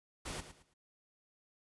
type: noise with echo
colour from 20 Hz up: pink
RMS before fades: -42 dBFS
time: 0.25-0.41 s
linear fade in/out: 10 ms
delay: 110 ms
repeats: 3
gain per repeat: -11 dB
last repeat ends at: 0.74 s
effects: resampled to 24000 Hz